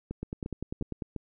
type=two click trains; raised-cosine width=3 ms; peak=-22 / -21 dBFS; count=4 / 9; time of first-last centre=0.11-1.163 / 0.23-1.022 s; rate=2.85 / 10.1 Hz; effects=none